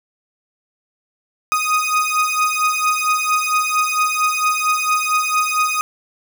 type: beating tone pair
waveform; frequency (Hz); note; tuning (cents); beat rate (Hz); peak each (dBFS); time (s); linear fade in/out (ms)
30% pulse; 1244.5 / 1248.9; D#6 / D#6; 0 / +6; 4.4; -16 / -16; 1.52-5.81; 0
effects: none